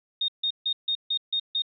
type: tone bursts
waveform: sine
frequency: 3695 Hz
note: A#7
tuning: 16 cents flat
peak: -23 dBFS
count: 7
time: 0.21-1.621 s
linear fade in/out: 5 ms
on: 73 ms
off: 150 ms
effects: none